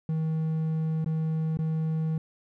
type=tone with dropouts; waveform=triangle; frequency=159 Hz; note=D#3; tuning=38 cents sharp; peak=-23 dBFS; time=0.09-2.18 s; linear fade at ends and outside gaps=2 ms; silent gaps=1.045-1.06 / 1.572-1.589 s; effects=none